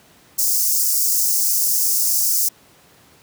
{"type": "high-pass noise", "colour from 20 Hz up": "white", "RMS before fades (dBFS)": -18, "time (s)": [0.38, 2.49], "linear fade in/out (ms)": 10, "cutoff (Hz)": 5100, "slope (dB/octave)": 48, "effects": ["pink hiss -51 dBFS RMS until 3.22 s", "high-pass 100 Hz 12 dB/octave"]}